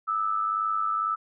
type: tone pair together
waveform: sine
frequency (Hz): 1209 / 1311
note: D6 / E6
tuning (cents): +50 / -10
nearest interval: minor second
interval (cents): 140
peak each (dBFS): -30 / -25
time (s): 0.07-1.16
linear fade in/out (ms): 20
effects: none